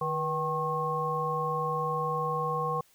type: harmonic tone with a mistuned harmonic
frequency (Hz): 154.7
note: D#3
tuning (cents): -10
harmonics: 1 / 3 / 5 / 7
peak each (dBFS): -35 / -33 / -36 / -30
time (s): 0.01-2.81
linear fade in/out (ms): 5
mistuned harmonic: 3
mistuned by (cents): +73
effects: white hiss -63 dBFS RMS until 2.94 s